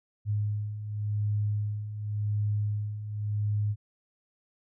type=beating tone pair; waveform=sine; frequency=103.83 / 104.73 Hz; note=G#2 / G#2; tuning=0 / +15 cents; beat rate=0.9 Hz; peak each=-34 / -28 dBFS; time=0.25-3.76 s; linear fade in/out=50 ms; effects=none